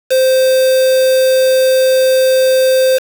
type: tone with quantisation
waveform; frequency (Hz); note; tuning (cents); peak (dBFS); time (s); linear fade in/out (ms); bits
triangle; 521; C5; -7; -6; 0.1-2.99; 20; 3
effects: none